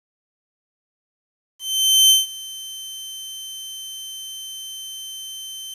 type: tone with ADSR envelope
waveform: sawtooth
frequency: 3093 Hz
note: G7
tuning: 24 cents flat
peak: -6 dBFS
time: 1.59-5.74 s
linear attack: 510 ms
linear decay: 160 ms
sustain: -22 dB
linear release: 4 ms
effects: resampled to 32000 Hz + 8-bit